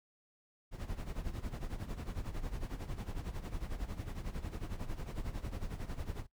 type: noise with tremolo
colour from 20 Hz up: brown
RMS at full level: -37 dBFS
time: 0.71-6.27 s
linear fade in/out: 50 ms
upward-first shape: sine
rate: 11 Hz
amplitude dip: 75%
effects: noise-tail reverb RT60 0.1 s tail -19 dB re dry